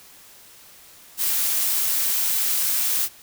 blue noise, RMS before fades -22 dBFS, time 1.17-3.09 s, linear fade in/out 50 ms, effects white hiss -48 dBFS RMS until 3.22 s

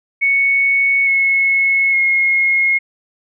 sine tone with pitch steps, 2217 / 2186 / 2156 Hz, C#7 / C#7 / C#7, 0 / -25 / -49 cents, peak -11 dBFS, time 0.21-2.79 s, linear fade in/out 20 ms, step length 860 ms, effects none

